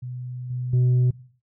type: tone with level steps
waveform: sine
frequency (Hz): 125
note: B2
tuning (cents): +21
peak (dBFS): -30 / -25 / -13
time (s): 0.02-1.11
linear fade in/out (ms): 10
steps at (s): 0.5 / 0.73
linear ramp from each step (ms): 5
effects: noise-tail reverb RT60 0.5 s tail -21 dB re dry + tanh soft clip ceiling -15 dBFS